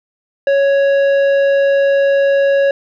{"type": "tone with tanh clipping", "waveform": "sine", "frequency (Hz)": 555, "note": "C#5", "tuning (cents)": 2, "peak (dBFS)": -11, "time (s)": [0.47, 2.71], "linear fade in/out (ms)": 2, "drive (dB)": 10, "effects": []}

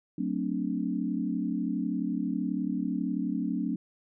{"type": "chord", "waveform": "sine", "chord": "D dominant seventh", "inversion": "first", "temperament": "equal with one note detuned", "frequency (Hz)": [185, 223.1, 261.6, 293.7], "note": ["F#3", "A3", "C4", "D4"], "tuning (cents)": [0, 24, 0, 0], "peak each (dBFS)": -33, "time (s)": [0.18, 3.76], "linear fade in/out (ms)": 5, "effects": []}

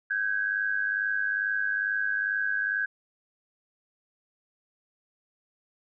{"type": "tone pair together", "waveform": "sine", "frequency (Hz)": [1539, 1641.3], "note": ["G6", "G#6"], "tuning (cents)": [-32, -21], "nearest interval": "minor second", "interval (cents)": 111, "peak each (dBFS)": -28, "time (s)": [0.1, 2.86], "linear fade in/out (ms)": 10, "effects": []}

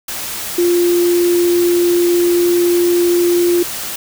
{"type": "tone in noise", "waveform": "sine", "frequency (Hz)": 349.2, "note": "F4", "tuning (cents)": 0, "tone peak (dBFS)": -10, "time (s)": [0.58, 3.63], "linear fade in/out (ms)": 5, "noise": "white", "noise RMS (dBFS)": -24, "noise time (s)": [0.08, 3.96], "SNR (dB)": 11, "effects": []}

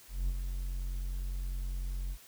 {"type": "tone with ADSR envelope", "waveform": "triangle", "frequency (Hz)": 44.94, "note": "F#1", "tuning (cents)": -50, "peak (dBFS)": -25, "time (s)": [0.08, 2.18], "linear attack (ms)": 200, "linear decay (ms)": 49, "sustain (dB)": -6, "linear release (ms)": 67, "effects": ["white hiss -56 dBFS RMS until 2.27 s"]}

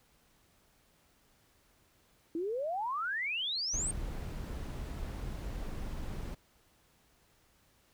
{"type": "exponential sweep", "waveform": "sine", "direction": "up", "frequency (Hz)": [316.7, 8770], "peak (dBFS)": -32, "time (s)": [2.35, 3.91], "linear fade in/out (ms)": 2}
{"type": "noise", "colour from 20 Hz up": "brown", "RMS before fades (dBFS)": -39, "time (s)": [3.73, 6.35], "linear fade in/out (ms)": 10}
{"effects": ["pink hiss -68 dBFS RMS until 7.93 s"]}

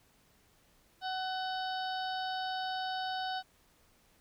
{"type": "harmonic tone", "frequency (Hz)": 750, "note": "F#5", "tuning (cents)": 23, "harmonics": [1, 2, 4, 5, 6, 7], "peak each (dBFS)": [-35, -41, -45, -45, -48, -51], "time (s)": [1.01, 3.43], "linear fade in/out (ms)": 50, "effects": ["pink hiss -67 dBFS RMS until 4.2 s"]}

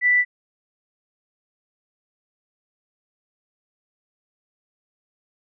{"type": "tone", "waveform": "sine", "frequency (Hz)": 1975.5, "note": "B6", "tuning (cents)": 0, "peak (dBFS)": -14, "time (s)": [0.01, 0.25], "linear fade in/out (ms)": 50, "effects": []}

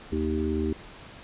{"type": "harmonic tone", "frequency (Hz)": 77.78, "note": "D#2", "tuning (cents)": 0, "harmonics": [1, 3, 4, 5], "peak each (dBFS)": [-30, -30, -30, -30], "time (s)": [0.12, 0.73], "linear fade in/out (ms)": 5, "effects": ["pink hiss -46 dBFS RMS until 1.23 s", "resampled to 8000 Hz"]}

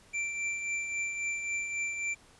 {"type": "tone with tremolo", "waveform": "square", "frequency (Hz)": 2349, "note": "D7", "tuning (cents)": 0, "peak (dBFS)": -30, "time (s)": [0.13, 2.15], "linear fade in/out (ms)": 20, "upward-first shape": "triangle", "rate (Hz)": 3.7, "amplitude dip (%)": 50, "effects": ["pink hiss -59 dBFS RMS until 2.39 s", "resampled to 24000 Hz"]}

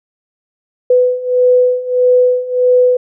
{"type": "beating tone pair", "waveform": "sine", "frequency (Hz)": [498.2, 499.8], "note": ["B4", "B4"], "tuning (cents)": [15, 21], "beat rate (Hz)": 1.6, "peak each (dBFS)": [-13, -10], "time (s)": [0.9, 2.97], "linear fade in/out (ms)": 5, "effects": []}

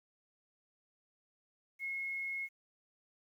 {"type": "tone with quantisation", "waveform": "sine", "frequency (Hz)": 2169, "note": "C#7", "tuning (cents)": -38, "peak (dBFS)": -36, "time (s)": [1.79, 2.49], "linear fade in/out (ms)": 50, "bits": 11, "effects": []}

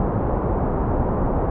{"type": "low-pass noise", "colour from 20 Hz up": "pink", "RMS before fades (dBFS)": -21, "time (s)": [0, 1.5], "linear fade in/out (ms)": 2, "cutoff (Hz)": 990, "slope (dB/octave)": 24, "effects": []}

